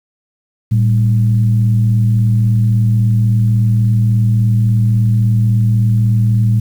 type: tone with frequency modulation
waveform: sine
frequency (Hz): 113.4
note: A#2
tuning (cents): -47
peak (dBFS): -8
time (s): 0.71-6.6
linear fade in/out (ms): 10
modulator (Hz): 83.6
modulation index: 0.57
effects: high-pass 60 Hz 12 dB/octave + 7-bit